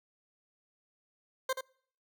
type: tone with echo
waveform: 20% pulse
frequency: 523 Hz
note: C5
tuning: 1 cent flat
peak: -24 dBFS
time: 1.49-1.53 s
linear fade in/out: 5 ms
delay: 80 ms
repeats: 1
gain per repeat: -7 dB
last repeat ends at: 1.61 s
effects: noise-tail reverb RT60 0.6 s tail -26 dB re dry